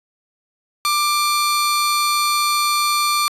sawtooth tone pair together, 1184 / 4371 Hz, D6 / C#8, +14 / -25 cents, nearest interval octave + major seventh, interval 2261 cents, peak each -13 / -20 dBFS, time 0.85-3.28 s, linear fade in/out 0 ms, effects resampled to 32000 Hz

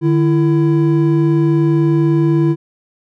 triangle tone pair together, 150.16 / 333.8 Hz, D3 / E4, +39 / +22 cents, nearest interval octave + major second, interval 1383 cents, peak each -11 dBFS, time 0.01-2.56 s, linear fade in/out 50 ms, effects none

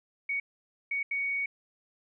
sine tone bursts at uneven times, 2236 Hz, C#7, 14 cents sharp, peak -28 dBFS, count 3, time 0.29-0.4 / 0.91-1.03 / 1.11-1.46 s, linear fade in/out 5 ms, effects none

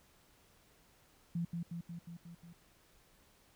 sine tone with echo, 170 Hz, F3, 46 cents flat, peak -33 dBFS, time 1.35-1.45 s, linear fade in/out 5 ms, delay 180 ms, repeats 6, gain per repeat -3 dB, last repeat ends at 2.53 s, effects pink hiss -67 dBFS RMS until 3.55 s

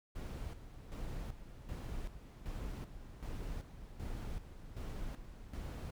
brown noise with tremolo, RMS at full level -42 dBFS, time 0.15-5.91 s, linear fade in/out 10 ms, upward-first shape square, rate 1.3 Hz, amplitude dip 65%, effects none

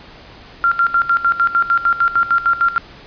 sine tone with tremolo, 1381 Hz, F6, 20 cents flat, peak -10 dBFS, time 0.64-2.78 s, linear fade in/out 0 ms, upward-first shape square, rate 6.6 Hz, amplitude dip 80%, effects pink hiss -40 dBFS RMS until 3.06 s + resampled to 11025 Hz

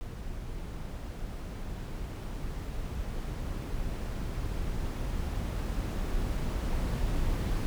brown noise with level ramp, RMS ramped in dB -39 to -29 dBFS, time 0.01-7.66 s, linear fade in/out 0 ms, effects none

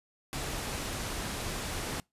pink low-pass noise, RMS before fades -36 dBFS, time 0.33-2 s, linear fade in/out 0 ms, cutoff 12000 Hz, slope 24 dB/octave, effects noise-tail reverb RT60 0.2 s tail -25 dB re dry + resampled to 32000 Hz

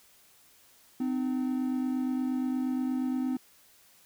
triangle tone pair together, 256.5 / 305 Hz, C4 / D#4, -34 / -34 cents, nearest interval minor third, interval 300 cents, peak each -26 / -33 dBFS, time 1-3.37 s, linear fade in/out 5 ms, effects white hiss -60 dBFS RMS until 4.05 s

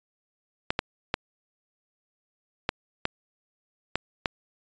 clicks, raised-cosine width 0.3 ms, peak -8 dBFS, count 7, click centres 0.705 / 0.791 / 1.141 / 2.691 / 3.054 / 3.956 / 4.258 s, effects resampled to 16000 Hz

